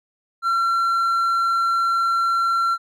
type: tone with hard clipping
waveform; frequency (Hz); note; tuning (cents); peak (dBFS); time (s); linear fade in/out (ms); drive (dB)
sine; 1361; F6; -45; -18; 0.42-2.78; 50; 3
effects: none